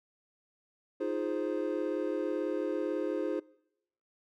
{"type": "chord", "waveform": "triangle", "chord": "F minor seventh", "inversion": "third", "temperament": "equal", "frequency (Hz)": [311.1, 349.2, 415.3, 523.3], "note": ["Eb4", "F4", "Ab4", "C5"], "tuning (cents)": [0, 0, 0, 0], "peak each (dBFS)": -34, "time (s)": [1, 3.4], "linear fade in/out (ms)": 10, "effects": ["noise-tail reverb RT60 0.8 s tail -23 dB re dry"]}